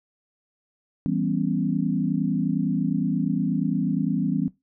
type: chord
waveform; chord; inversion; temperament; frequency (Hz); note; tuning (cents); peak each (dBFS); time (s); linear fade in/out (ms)
sine; C# half-diminished seventh; first; equal with one note detuned; 164.81 / 196 / 246.9 / 275.4; E3 / G3 / B3 / C#4; 0 / 0 / 0 / -11; -27; 1.06-4.48; 0
effects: noise-tail reverb RT60 0.2 s tail -17 dB re dry